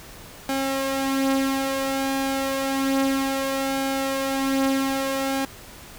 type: tone with flanger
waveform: sawtooth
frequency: 270.3 Hz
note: C#4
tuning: 44 cents flat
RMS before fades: -24 dBFS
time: 0.49-5.45 s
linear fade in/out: 2 ms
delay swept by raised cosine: 1.3 to 6.2 ms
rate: 0.3 Hz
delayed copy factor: +0.5
effects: pink hiss -43 dBFS RMS until 5.98 s